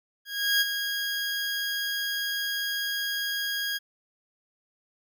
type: tone with ADSR envelope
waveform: 20% pulse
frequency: 1637 Hz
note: G#6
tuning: 25 cents flat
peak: -15 dBFS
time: 0.25-3.79 s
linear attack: 360 ms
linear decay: 27 ms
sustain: -8 dB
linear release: 26 ms
effects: none